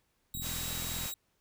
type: tone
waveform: 5% pulse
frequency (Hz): 3829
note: A#7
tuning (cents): +46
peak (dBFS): -30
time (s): 0.34-1.14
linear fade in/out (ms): 2
type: click train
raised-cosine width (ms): 5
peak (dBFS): -31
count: 31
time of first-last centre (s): 0.35-1.059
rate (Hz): 42.3
type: low-pass noise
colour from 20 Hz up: white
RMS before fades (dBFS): -41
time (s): 0.41-1.13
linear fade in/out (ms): 50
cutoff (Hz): 10000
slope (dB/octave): 48
effects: pink hiss -75 dBFS RMS until 1.4 s